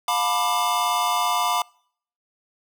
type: chord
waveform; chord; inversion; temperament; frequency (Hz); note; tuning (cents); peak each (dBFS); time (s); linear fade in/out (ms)
square; B half-diminished seventh; second; just; 711.2 / 889 / 987.8 / 1185.3; F5 / A5 / B5 / D6; +31 / +18 / 0 / +16; -27 / -30 / -25 / -26; 0.08-1.62; 2
effects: noise-tail reverb RT60 0.6 s tail -26 dB re dry